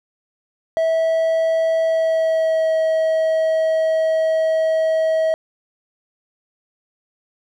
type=tone with pitch glide; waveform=triangle; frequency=650 to 640.3 Hz; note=E5 to D#5; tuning=-24 to +49 cents; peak=-13 dBFS; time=0.77-5.34 s; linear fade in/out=0 ms; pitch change=-27 cents; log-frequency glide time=1.84-2.76 s; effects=none